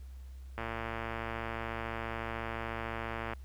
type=click train; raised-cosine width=0.5 ms; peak=-22 dBFS; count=315; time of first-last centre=0.58-3.334 s; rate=114 Hz; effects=added 65 Hz sine -44 dBFS peak until 3.44 s + pink hiss -66 dBFS RMS until 3.44 s